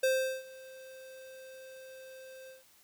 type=tone with ADSR envelope; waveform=square; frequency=523.3 Hz; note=C5; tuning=in tune; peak=-25 dBFS; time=0.03-2.64 s; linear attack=7 ms; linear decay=390 ms; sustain=-23 dB; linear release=150 ms; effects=white hiss -63 dBFS RMS until 2.83 s